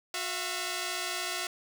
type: tone pair together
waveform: 5% pulse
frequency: 364.1 / 671.6 Hz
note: F#4 / E5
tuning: -28 / +32 cents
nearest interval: major seventh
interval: 1060 cents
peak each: -24 / -23 dBFS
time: 0.14-1.47 s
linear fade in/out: 2 ms
effects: none